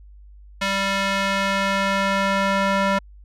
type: tone with band-pass filter sweep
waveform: square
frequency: 196 Hz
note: G3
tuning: in tune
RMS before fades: -21 dBFS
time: 0.61-2.99 s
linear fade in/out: 10 ms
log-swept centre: 2400 to 1200 Hz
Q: 0.81
effects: added 50 Hz sine -42 dBFS peak until 3.24 s